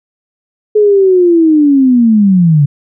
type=linear sweep; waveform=sine; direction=down; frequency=427.9 to 138.59 Hz; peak=-4 dBFS; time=0.75-2.66 s; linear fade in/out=10 ms; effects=none